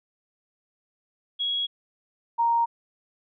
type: tone pair in turn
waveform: sine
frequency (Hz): 3322 / 932.2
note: G#7 / A#5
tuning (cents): 0 / 0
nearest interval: octave + minor seventh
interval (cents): 2200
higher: first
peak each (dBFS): -24 / -19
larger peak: second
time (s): 1.39-1.67 / 2.38-2.66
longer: neither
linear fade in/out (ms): 20
effects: none